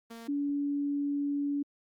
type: tone pair in turn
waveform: sawtooth / sine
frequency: 230 / 285.6 Hz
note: A#3 / D4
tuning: -23 / -48 cents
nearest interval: major third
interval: 375 cents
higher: second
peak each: -38 / -28 dBFS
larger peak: second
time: 0.1-0.28 / 0.28-1.63 s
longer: second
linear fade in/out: 10 ms
effects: Opus 32 kbps